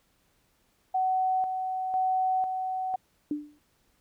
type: tone with tremolo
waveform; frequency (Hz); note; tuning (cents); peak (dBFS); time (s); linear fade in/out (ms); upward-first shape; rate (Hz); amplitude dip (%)
sine; 750; F#5; +23; -23; 0.94-2.96; 10; square; 1; 45
type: tone with exponential decay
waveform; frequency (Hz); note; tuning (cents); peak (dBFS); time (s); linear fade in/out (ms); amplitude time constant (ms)
sine; 296.2; D4; +15; -24; 3.31-3.59; 2; 60
effects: pink hiss -69 dBFS RMS until 4 s